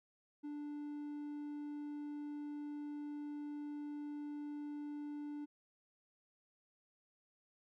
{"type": "tone", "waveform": "triangle", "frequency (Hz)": 293.7, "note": "D4", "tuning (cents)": 0, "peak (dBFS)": -40, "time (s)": [0.43, 5.46], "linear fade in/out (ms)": 20, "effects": []}